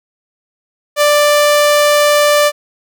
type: tone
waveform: sawtooth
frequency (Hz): 589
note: D5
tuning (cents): +5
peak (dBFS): -4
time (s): 0.96-2.52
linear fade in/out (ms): 50
effects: none